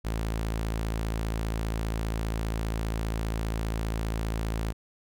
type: tone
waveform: sawtooth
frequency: 55 Hz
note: A1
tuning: in tune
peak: -24 dBFS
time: 0.04-4.73 s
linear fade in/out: 20 ms
effects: none